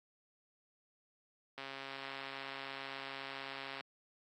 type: click train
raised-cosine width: 0.3 ms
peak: -28 dBFS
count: 304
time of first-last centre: 1.58-3.808 s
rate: 136 Hz
effects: high-pass 200 Hz 12 dB/octave + AAC 48 kbps